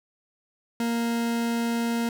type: tone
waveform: 40% pulse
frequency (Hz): 233.1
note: A#3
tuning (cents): 0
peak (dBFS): -23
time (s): 0.8-2.09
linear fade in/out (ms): 2
effects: none